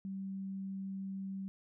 sine tone, 193.3 Hz, G3, 24 cents flat, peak -38 dBFS, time 0.05-1.48 s, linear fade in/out 0 ms, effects none

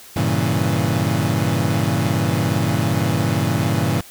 30% pulse chord, G diminished seventh, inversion none, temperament equal with one note detuned, 99.14 / 116.54 / 138.59 / 164.81 Hz, G2 / Bb2 / Db3 / Fb3, +20 / 0 / 0 / 0 cents, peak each -20 dBFS, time 0.16-4.01 s, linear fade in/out 5 ms, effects white hiss -42 dBFS RMS until 4.1 s

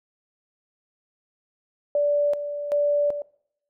sine tone with tremolo, 582 Hz, D5, 16 cents flat, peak -18 dBFS, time 1.95-3.22 s, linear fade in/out 2 ms, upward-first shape square, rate 1.3 Hz, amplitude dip 65%, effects noise-tail reverb RT60 0.7 s tail -21 dB re dry

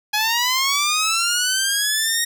10% pulse linear sweep, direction up, 830.6 to 1879 Hz, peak -9 dBFS, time 0.13-2.25 s, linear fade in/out 10 ms, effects none

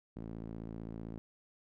sawtooth tone with band-pass filter, 55.6 Hz, A1, 19 cents sharp, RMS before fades -44 dBFS, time 0.16-1.18 s, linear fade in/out 0 ms, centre 240 Hz, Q 1.2, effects none

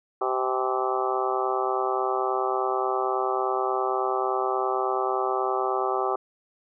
harmonic tone with a mistuned harmonic, 129.4 Hz, C3, 19 cents flat, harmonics 3 / 4 / 5 / 6 / 7 / 8 / 9 / 10, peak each -28 / -33 / -33 / -29 / -34 / -35 / -30 / -35 dBFS, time 0.21-6.16 s, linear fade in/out 5 ms, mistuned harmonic 7, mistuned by -90 cents, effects none

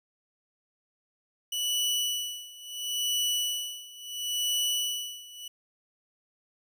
sawtooth tone with tremolo, 2957 Hz, F#7, 2 cents flat, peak -22 dBFS, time 1.52-5.48 s, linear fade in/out 5 ms, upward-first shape sine, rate 0.73 Hz, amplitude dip 90%, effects none

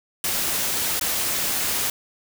white noise with dropouts, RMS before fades -24 dBFS, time 0.24-1.9 s, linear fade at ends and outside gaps 2 ms, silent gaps 0.996-1.011 s, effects none

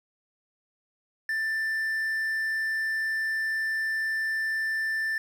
triangle tone with quantisation, 1774 Hz, A6, 14 cents sharp, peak -24 dBFS, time 1.29-5.18 s, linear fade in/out 2 ms, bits 9, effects none

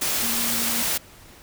sine tone in noise, 232.9 Hz, A#3, 1 cent flat, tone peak -32 dBFS, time 0.22-0.83 s, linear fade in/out 10 ms, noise white, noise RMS -24 dBFS, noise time 0.01-0.98 s, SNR -11 dB, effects pink hiss -48 dBFS RMS until 1.42 s

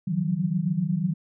sine tone cluster, 145.3 / 160.7 / 179 / 187.1 Hz, D3 / E3 / F3 / F#3, -18 / -44 / +43 / +20 cents, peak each -34 / -26 / -31 / -26 dBFS, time 0.07-1.14 s, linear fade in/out 10 ms, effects none

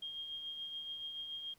sine tone with tremolo, 3228 Hz, G#7, 50 cents flat, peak -39 dBFS, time 0.02-1.54 s, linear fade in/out 5 ms, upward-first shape triangle, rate 7 Hz, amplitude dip 45%, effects pink hiss -69 dBFS RMS until 1.58 s

